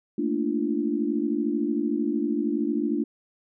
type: chord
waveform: sine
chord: Bb major seventh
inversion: third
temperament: equal with one note detuned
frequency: 220 / 233.1 / 293.7 / 342.6 Hz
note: A3 / Bb3 / D4 / F4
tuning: 0 / 0 / 0 / -33 cents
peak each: -30 / -30 / -26 / -29 dBFS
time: 0.18-3.04 s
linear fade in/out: 5 ms
effects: none